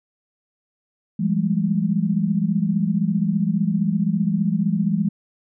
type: tone cluster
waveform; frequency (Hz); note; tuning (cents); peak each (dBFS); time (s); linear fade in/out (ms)
sine; 167.7 / 196.2 / 211.4; E3 / G3 / G#3; +30 / +2 / +31; -22; 1.19-5.09; 10
effects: none